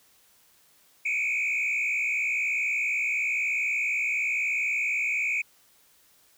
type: tone with frequency modulation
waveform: sine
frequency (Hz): 2374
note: D7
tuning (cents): +18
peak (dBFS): -22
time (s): 1.05-5.42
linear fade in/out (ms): 10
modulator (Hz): 61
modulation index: 2.5
effects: tanh soft clip ceiling -23 dBFS + white hiss -61 dBFS RMS until 6.37 s